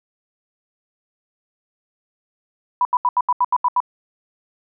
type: tone bursts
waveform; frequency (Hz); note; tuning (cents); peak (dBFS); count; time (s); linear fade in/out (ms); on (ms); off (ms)
sine; 987.8; B5; 0; -13; 9; 2.81-3.803; 2; 41; 78
effects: none